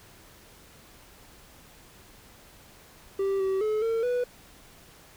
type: tone with pitch steps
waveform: triangle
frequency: 390.9 / 383.7 / 429.6 / 454.1 / 491.6 Hz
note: G4 / G4 / A4 / A#4 / B4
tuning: -5 / -37 / -41 / -45 / -8 cents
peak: -22 dBFS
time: 3.19-4.24 s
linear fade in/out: 5 ms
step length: 210 ms
effects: pink hiss -53 dBFS RMS until 5.16 s